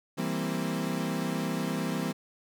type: chord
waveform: 35% pulse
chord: C dominant seventh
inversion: first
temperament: equal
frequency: 164.81 / 196 / 233.1 / 261.6 Hz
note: E3 / G3 / Bb3 / C4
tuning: 0 / 0 / 0 / 0 cents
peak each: -32 / -33 / -34 / -33 dBFS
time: 0.17-2.13 s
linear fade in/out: 20 ms
effects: none